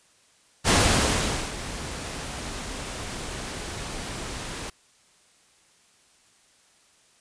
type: noise with ADSR envelope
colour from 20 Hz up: pink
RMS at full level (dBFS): -18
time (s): 0.64-4.7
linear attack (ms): 48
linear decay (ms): 820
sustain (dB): -16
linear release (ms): 5
effects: white hiss -60 dBFS RMS until 7.2 s + resampled to 22050 Hz